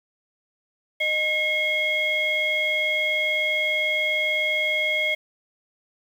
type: tone cluster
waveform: sine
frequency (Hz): 616 / 2159 / 3288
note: D#5 / C#7 / G#7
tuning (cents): -17 / -46 / -18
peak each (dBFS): -28 / -21 / -28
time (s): 1-5.15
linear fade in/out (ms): 10
effects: tanh soft clip ceiling -13 dBFS + 8-bit